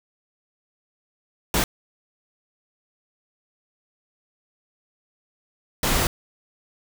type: noise bursts at uneven times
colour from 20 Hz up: pink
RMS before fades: -21 dBFS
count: 2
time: 1.54-1.64 / 5.83-6.07 s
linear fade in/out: 2 ms
effects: none